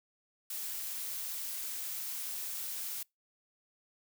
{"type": "noise", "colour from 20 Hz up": "blue", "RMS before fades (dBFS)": -39, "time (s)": [0.5, 3.03], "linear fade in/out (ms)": 5, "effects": ["noise-tail reverb RT60 0.2 s tail -26 dB re dry"]}